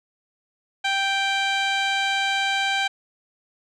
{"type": "tone with low-pass filter", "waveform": "15% pulse", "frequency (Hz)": 784, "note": "G5", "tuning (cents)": 0, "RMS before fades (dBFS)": -23, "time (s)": [0.84, 2.88], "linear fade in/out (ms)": 10, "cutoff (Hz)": 4700, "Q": 1.6, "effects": []}